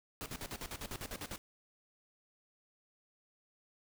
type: noise with tremolo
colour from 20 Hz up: pink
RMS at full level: -42 dBFS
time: 0.21-1.38 s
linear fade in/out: 0 ms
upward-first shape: square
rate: 10 Hz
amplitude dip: 80%
effects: none